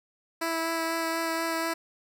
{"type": "tone with vibrato", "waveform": "10% pulse", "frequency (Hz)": 328.6, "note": "E4", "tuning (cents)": -5, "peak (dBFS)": -19, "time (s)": [0.41, 1.74], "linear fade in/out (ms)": 10, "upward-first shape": "sine", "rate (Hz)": 4.1, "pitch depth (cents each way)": 11, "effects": []}